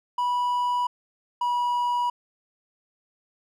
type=tone pair in turn; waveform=triangle; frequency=980 / 971 Hz; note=B5 / B5; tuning=-14 / -30 cents; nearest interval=unison; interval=16 cents; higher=first; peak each=-20 dBFS; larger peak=neither; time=0.18-0.87 / 1.41-2.1 s; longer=neither; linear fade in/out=5 ms; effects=none